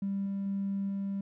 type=tone with level steps; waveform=triangle; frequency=197.2 Hz; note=G3; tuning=11 cents sharp; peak=-26 / -28 / -26 / -28 dBFS; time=0.02-1.21 s; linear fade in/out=5 ms; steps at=0.26 / 0.46 / 0.89 s; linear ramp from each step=2 ms; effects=tanh soft clip ceiling -27 dBFS